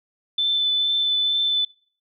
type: tone with vibrato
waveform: sine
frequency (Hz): 3520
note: A7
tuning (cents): 0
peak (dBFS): -18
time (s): 0.38-1.65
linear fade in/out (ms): 5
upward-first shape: triangle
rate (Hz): 2.2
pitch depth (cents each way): 12
effects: noise-tail reverb RT60 0.5 s tail -23 dB re dry